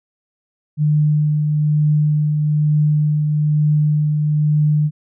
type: tone with tremolo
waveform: sine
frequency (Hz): 150.6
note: D3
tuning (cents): +44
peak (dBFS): -11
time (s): 0.77-4.91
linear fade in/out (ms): 50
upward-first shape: triangle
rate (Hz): 1.1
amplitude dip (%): 35
effects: none